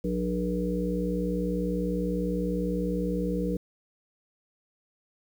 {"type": "harmonic tone", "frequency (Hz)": 60, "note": "B1", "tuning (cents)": -49, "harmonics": [1, 3, 5, 7, 8], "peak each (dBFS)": [-34, -29, -33, -37, -32], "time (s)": [0.04, 3.57], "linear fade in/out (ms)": 5, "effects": ["9-bit"]}